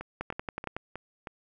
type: two click trains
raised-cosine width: 0.5 ms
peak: -18 / -23 dBFS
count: 7 / 5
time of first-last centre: 0.21-0.766 / 0.01-1.272 s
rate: 10.8 / 3.17 Hz
effects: none